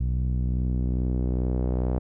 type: tone with low-pass filter sweep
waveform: sawtooth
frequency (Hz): 62.4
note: B1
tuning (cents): +19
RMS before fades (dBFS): -25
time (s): 0-1.99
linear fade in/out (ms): 10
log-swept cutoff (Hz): 130 to 650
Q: 1.1
effects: none